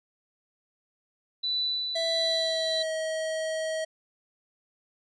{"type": "tone with tremolo", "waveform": "sine", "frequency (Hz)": 3976, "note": "B7", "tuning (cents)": 11, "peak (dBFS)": -25, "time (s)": [1.43, 2.83], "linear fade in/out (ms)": 10, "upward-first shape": "sine", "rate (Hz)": 1.5, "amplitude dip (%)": 40}
{"type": "tone with pitch glide", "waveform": "square", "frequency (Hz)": [659.3, 636.5], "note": ["E5", "D#5"], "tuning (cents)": [0, 39], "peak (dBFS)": -29, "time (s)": [1.95, 3.85], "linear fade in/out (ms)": 10, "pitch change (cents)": -61, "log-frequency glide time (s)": [2.09, 2.92]}
{"effects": ["resampled to 22050 Hz"]}